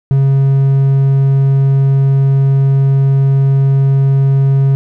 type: tone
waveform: triangle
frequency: 136.5 Hz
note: C#3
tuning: 26 cents flat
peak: -5 dBFS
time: 0.11-4.75 s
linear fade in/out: 0 ms
effects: none